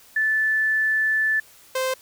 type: tone pair in turn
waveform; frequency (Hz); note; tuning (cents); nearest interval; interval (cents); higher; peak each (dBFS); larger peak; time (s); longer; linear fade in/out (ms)
sine / sawtooth; 1750 / 520.3; A6 / C5; -10 / -10; octave + major sixth; 2100; first; -18; neither; 0.16-1.4 / 1.75-1.94; first; 5
effects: white hiss -51 dBFS RMS until 2.01 s